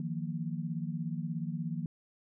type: chord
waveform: sine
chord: Eb suspended second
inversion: none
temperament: equal with one note detuned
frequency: 157.83 / 174.61 / 233.1 Hz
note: Eb3 / F3 / Bb3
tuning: +25 / 0 / 0 cents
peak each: -36 / -37 / -40 dBFS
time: 0-1.86 s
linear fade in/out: 2 ms
effects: none